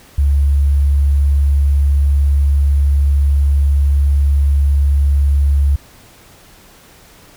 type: tone with sample-and-hold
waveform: sine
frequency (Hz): 70.5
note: C#2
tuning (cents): +30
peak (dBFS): -9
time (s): 0.18-5.76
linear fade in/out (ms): 5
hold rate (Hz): 11025
effects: pink hiss -44 dBFS RMS until 7.36 s